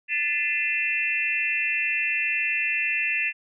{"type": "tone cluster", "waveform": "sine", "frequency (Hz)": [1755, 2049, 2434, 2676], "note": ["A6", "C7", "D#7", "E7"], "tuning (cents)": [-5, -37, -39, 25], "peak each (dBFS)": [-30, -30, -29, -25], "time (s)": [0.08, 3.33], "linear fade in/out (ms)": 50, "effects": []}